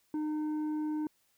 sine tone with tanh clipping, 305.4 Hz, D#4, 32 cents flat, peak -32 dBFS, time 0.14-1.07 s, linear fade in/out 2 ms, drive 6 dB, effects white hiss -72 dBFS RMS until 1.37 s

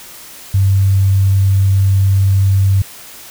sine tone, 97.2 Hz, G2, 14 cents flat, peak -8 dBFS, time 0.54-2.82 s, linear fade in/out 5 ms, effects white hiss -35 dBFS RMS until 3.3 s

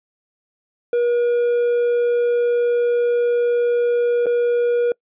triangle tone with dropouts, 479.4 Hz, A#4, 48 cents sharp, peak -13 dBFS, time 0.93-4.92 s, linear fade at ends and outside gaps 2 ms, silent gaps 4.259-4.266 s, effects noise-tail reverb RT60 0.1 s tail -26 dB re dry + resampled to 8000 Hz

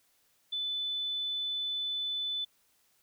sine tone, 3500 Hz, A7, 10 cents flat, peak -31 dBFS, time 0.52-2.45 s, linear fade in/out 10 ms, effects white hiss -70 dBFS RMS until 3.02 s

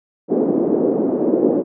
white band-pass noise, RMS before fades -17 dBFS, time 0.28-1.64 s, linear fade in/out 50 ms, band 240 to 430 Hz, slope 24 dB/octave, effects none

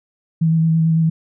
sine tone with vibrato, 162.1 Hz, E3, 29 cents flat, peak -12 dBFS, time 0.41-1.1 s, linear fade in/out 10 ms, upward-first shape square, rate 9 Hz, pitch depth 14 cents each way, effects none

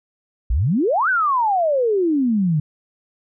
sine exponential two-way sweep, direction up then down, 50.5 to 1568 to 145.1 Hz, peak -15 dBFS, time 0.5-2.6 s, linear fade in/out 5 ms, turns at 1.09 s, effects none

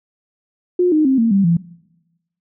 sine tone with pitch steps, 358.2 / 308.2 / 265.3 / 228.3 / 196.44 / 169.05 Hz, F4 / D#4 / C4 / A#3 / G3 / E3, +44 / -16 / +24 / -36 / +4 / +44 cents, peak -11 dBFS, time 0.79-1.57 s, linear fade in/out 5 ms, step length 130 ms, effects noise-tail reverb RT60 1.0 s tail -22 dB re dry

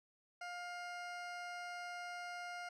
20% pulse tone, 707 Hz, F5, 21 cents sharp, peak -39 dBFS, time 0.41-2.69 s, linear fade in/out 5 ms, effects low-pass 6000 Hz 12 dB/octave

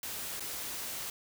white noise with dropouts, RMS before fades -39 dBFS, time 0.03-1.1 s, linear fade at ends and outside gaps 2 ms, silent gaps 0.397-0.405 s, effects none

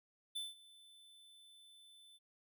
square tone with ADSR envelope, 3520 Hz, A7, in tune, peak -39 dBFS, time 0.35-2.19 s, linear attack 13 ms, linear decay 180 ms, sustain -21 dB, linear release 32 ms, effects none

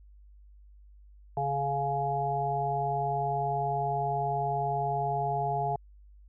harmonic tone, 140 Hz, C#3, 18 cents sharp, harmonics 1 / 3 / 5 / 6, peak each -34 / -36 / -30 / -32 dBFS, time 1.37-5.76 s, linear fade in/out 2 ms, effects added 50 Hz sine -51 dBFS peak until 6.28 s

